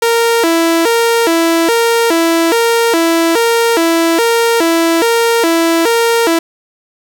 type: tone with vibrato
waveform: sawtooth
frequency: 392 Hz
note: G4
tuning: in tune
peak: -5 dBFS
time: 0.02-6.39 s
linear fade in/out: 5 ms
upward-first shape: square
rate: 1.2 Hz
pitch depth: 290 cents each way
effects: none

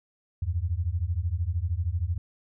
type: beating tone pair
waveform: sine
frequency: 80 / 93 Hz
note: D#2 / F#2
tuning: +49 / +9 cents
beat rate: 13 Hz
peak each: -28 / -28 dBFS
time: 0.42-2.18 s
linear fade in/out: 5 ms
effects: none

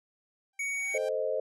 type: tone with exponential growth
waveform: sawtooth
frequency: 786 Hz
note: G5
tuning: 4 cents sharp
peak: -36 dBFS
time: 0.53-1.09 s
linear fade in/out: 5 ms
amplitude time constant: 120 ms
type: tone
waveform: square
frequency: 2241 Hz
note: C#7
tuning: 18 cents sharp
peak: -31 dBFS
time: 0.59-0.98 s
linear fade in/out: 5 ms
type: chord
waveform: sine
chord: A diminished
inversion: none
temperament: equal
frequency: 440 / 523.3 / 622.3 Hz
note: A4 / C5 / Eb5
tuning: 0 / 0 / 0 cents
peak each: -34 / -31 / -32 dBFS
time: 0.94-1.4 s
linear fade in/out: 5 ms
effects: low-pass 11000 Hz 12 dB/octave

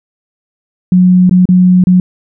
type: tone with dropouts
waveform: sine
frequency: 182 Hz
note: F#3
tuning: 28 cents flat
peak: -3 dBFS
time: 0.92-2 s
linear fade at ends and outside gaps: 2 ms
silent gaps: 1.295-1.31 / 1.455-1.489 / 1.839-1.87 s
effects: none

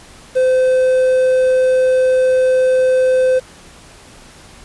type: tone with quantisation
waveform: triangle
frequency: 514 Hz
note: C5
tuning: 31 cents flat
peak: -8 dBFS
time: 0.35-3.4 s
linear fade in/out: 20 ms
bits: 6
effects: pink hiss -41 dBFS RMS until 4.64 s + resampled to 24000 Hz

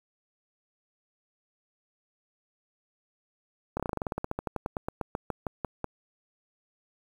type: slowing click train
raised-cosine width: 1 ms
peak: -16 dBFS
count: 25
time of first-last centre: 3.77-5.843 s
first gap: 27 ms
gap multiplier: 1.09
effects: 8-bit

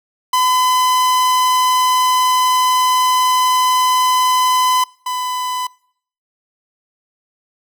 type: tone pair in turn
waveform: 45% pulse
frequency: 1011 / 1002.9 Hz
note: B5 / B5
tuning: +40 / +26 cents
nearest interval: unison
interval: 14 cents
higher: first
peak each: -12 / -19 dBFS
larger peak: first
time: 0.33-4.84 / 5.06-5.67 s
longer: first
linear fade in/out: 5 ms
effects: noise-tail reverb RT60 0.6 s tail -24 dB re dry

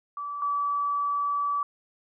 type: tone pair in turn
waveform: sine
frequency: 1155 / 1150.4 Hz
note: D6 / D6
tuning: -29 / -36 cents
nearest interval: unison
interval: 7 cents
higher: first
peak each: -31 / -24 dBFS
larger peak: second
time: 0.17-0.42 / 0.42-1.63 s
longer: second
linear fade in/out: 2 ms
effects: none

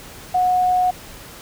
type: tone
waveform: sine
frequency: 730 Hz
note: F#5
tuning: 24 cents flat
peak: -14 dBFS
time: 0.34-0.91 s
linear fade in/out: 10 ms
effects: pink hiss -39 dBFS RMS until 1.41 s

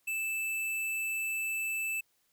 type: tone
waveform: square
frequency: 2637 Hz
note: E7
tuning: in tune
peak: -32 dBFS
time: 0.07-2.01 s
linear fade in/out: 10 ms
effects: white hiss -73 dBFS RMS until 2.32 s

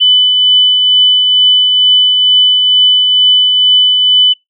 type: tone with tremolo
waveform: sine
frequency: 3000 Hz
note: F#7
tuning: 23 cents sharp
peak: -3 dBFS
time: 0-4.34 s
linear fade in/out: 20 ms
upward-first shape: triangle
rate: 2.2 Hz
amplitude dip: 35%
effects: noise-tail reverb RT60 0.2 s tail -26 dB re dry

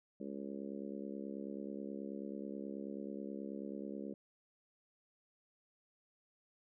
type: harmonic tone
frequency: 69.3 Hz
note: C#2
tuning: in tune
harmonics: 3 / 4 / 5 / 6 / 7 / 8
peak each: -45 / -47 / -49 / -51 / -52 / -53 dBFS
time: 0.2-4.14 s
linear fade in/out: 5 ms
effects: none

